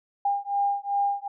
sine beating tone pair, 803 / 805.6 Hz, G5 / G5, +41 / +47 cents, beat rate 2.6 Hz, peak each -26 dBFS, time 0.25-1.28 s, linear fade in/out 5 ms, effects none

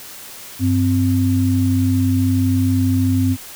sine tone pair together, 97.46 / 260 Hz, G2 / C4, -10 / -11 cents, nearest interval octave + perfect fourth, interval 1699 cents, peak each -16 dBFS, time 0.59-3.37 s, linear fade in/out 50 ms, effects white hiss -36 dBFS RMS until 3.55 s

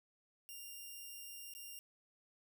5% pulse tone with dropouts, 2794 Hz, F7, in tune, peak -39 dBFS, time 0.49-1.79 s, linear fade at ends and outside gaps 0 ms, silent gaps 1.537-1.55 s, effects none

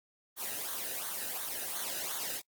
white noise with flanger, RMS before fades -37 dBFS, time 0.36-2.42 s, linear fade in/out 50 ms, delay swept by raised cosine 0.38 to 0.92 ms, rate 2.8 Hz, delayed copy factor -0.75, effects noise-tail reverb RT60 0.1 s tail -23 dB re dry + Opus 24 kbps

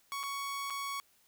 sawtooth tone with dropouts, 1115 Hz, C#6, 10 cents sharp, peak -32 dBFS, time 0.12-1 s, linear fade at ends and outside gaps 0 ms, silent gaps 0.231-0.236 / 0.7-0.705 s, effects white hiss -68 dBFS RMS until 1.27 s

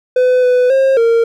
triangle tone with pitch steps, 504 / 498.4 / 535 / 461.4 Hz, B4 / B4 / C5 / A#4, +35 / +16 / +38 / -18 cents, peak -6 dBFS, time 0.16-1.24 s, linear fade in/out 5 ms, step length 270 ms, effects none

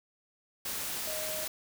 sine tone in noise, 622.3 Hz, D#5, in tune, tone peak -39 dBFS, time 1.07-1.45 s, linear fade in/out 5 ms, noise white, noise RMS -36 dBFS, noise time 0.65-1.48 s, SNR -6 dB, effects none

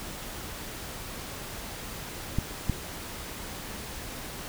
clicks, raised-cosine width 5 ms, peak -13 dBFS, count 2, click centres 2.386 / 2.697 s, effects pink hiss -39 dBFS RMS until 4.48 s

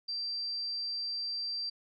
sine tone, 4700 Hz, D8, 1 cent sharp, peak -33 dBFS, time 0.08-1.7 s, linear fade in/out 10 ms, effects none

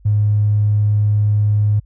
triangle tone with tanh clipping, 104.6 Hz, G#2, 13 cents sharp, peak -11 dBFS, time 0.05-1.8 s, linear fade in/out 10 ms, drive 2 dB, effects added 50 Hz sine -44 dBFS peak until 1.85 s

